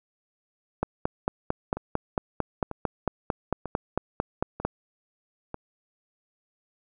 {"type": "two click trains", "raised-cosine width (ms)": 1, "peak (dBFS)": [-10, -19], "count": [18, 5], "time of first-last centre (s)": [[0.83, 4.65], [1.77, 5.544]], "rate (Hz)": [4.45, 1.06], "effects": []}